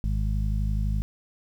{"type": "harmonic tone", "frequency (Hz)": 51.91, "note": "G#1", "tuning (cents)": 0, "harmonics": [1, 2, 3, 4], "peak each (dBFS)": [-24, -30, -34, -36], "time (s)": [0.04, 1.02], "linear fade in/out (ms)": 0, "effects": ["9-bit"]}